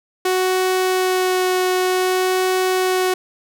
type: tone with vibrato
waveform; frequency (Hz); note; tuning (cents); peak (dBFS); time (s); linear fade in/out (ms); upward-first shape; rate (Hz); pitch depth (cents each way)
sawtooth; 370; F#4; 0; -12; 0.25-3.14; 5; sine; 0.54; 9
effects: none